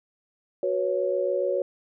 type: chord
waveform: sine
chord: F# suspended fourth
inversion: none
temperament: equal with one note detuned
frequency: 370 / 487.4 / 554.4 Hz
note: F#4 / B4 / C#5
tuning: 0 / -23 / 0 cents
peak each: -28 / -29 / -25 dBFS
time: 0.63-1.62 s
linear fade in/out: 2 ms
effects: none